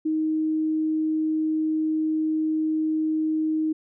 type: tone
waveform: sine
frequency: 313.3 Hz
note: D#4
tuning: 12 cents sharp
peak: -21 dBFS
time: 0.05-3.73 s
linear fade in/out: 10 ms
effects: none